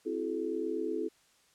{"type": "chord", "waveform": "sine", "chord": "F# half-diminished seventh", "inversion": "second", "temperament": "equal with one note detuned", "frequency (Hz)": [261.6, 329.6, 370, 430.2], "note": ["C4", "E4", "F#4", "A4"], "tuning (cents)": [0, 0, 0, -39], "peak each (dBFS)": [-40, -35, -39, -35], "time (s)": [0.05, 1.09], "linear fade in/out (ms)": 20, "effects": ["white hiss -66 dBFS RMS until 1.54 s", "low-pass 9000 Hz 12 dB/octave"]}